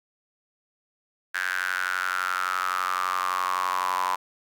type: tone with high-pass filter sweep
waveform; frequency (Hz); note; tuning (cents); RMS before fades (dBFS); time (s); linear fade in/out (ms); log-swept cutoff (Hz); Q
sawtooth; 91.8; F#2; -13; -27; 1.34-4.16; 10; 1600 to 990; 8.4
effects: none